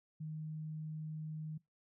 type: tone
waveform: sine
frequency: 155.56 Hz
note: D#3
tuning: in tune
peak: -40 dBFS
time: 0.2-1.58 s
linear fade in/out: 10 ms
effects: noise-tail reverb RT60 0.2 s tail -22 dB re dry